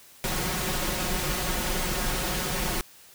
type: noise with comb filter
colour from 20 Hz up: pink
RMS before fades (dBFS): -28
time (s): 0.24-2.81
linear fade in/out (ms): 0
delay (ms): 5.5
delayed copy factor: +0.75
effects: white hiss -52 dBFS RMS until 3.14 s